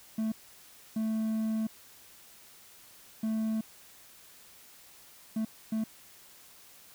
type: tone bursts at uneven times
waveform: triangle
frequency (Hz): 220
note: A3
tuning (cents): 0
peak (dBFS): -26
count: 5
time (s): 0.18-0.32 / 0.96-1.67 / 3.23-3.61 / 5.36-5.45 / 5.72-5.84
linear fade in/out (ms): 5
effects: white hiss -55 dBFS RMS until 6.94 s